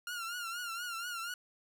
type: tone with vibrato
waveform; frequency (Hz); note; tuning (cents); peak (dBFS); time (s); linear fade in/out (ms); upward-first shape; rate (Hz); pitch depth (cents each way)
sawtooth; 1400; F6; +4; -34; 0.07-1.34; 2; triangle; 4.2; 92
effects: none